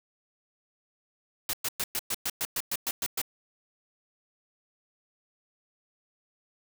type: noise bursts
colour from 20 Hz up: white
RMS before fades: -30 dBFS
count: 12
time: 1.49-3.216 s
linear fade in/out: 2 ms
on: 43 ms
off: 110 ms
effects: none